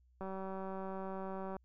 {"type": "click train", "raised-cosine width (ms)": 1, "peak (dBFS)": -30, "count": 260, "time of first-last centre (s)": [0.21, 1.566], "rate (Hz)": 191, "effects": ["added 62 Hz sine -65 dBFS peak until 1.64 s"]}